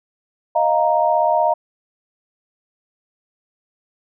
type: chord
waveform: sine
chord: Eb suspended second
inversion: none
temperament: equal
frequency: 622.3 / 698.5 / 932.3 Hz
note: Eb5 / F5 / Bb5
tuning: 0 / 0 / 0 cents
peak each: -18 dBFS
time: 0.55-1.54 s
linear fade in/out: 10 ms
effects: none